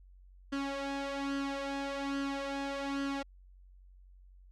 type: tone with flanger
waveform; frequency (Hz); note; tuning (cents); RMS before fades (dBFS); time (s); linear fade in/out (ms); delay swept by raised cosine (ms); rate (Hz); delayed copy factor
sawtooth; 277.2; C#4; 0; -36; 0.52-3.23; 10; 0.64 to 2.44; 1.2; +0.7
effects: added 46 Hz sine -54 dBFS peak until 4.51 s + low-pass 5000 Hz 12 dB/octave